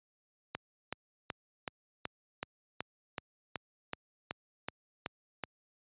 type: click train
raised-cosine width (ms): 0.3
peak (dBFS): -19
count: 14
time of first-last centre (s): 0.55-5.437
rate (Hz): 2.66
effects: high-pass 80 Hz 12 dB/octave + resampled to 8000 Hz